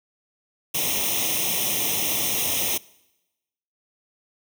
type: noise with comb filter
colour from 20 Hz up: white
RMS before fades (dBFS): -24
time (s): 0.74-2.78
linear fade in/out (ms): 10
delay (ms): 0.33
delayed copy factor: +0.9
effects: noise-tail reverb RT60 1.0 s tail -23 dB re dry + high-pass 100 Hz 12 dB/octave